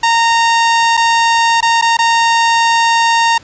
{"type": "tone with dropouts", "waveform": "sawtooth", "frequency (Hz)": 923, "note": "A#5", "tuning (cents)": -17, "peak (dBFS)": -5, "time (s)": [0.03, 3.38], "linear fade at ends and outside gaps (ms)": 5, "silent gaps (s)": [[0.97, 0.974], [1.607, 1.626], [1.814, 1.822], [1.97, 1.988]], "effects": ["pink hiss -42 dBFS RMS until 3.43 s", "resampled to 16000 Hz"]}